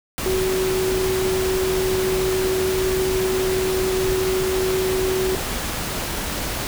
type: tone in noise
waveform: sine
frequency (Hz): 375.5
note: F#4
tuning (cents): +26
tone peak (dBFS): -19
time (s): 0.26-5.35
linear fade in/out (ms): 0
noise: pink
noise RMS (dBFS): -26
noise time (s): 0.18-6.67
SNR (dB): +4
effects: none